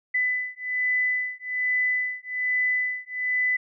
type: beating tone pair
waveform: sine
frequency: 2000 / 2001.2 Hz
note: B6 / B6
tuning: +21 / +22 cents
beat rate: 1.2 Hz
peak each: -26 dBFS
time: 0.14-3.57 s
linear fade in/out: 10 ms
effects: none